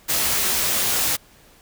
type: noise with comb filter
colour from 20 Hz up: white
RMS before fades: -21 dBFS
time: 0.08-1.17 s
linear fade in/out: 20 ms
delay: 16 ms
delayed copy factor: +0.55
effects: pink hiss -52 dBFS RMS until 1.61 s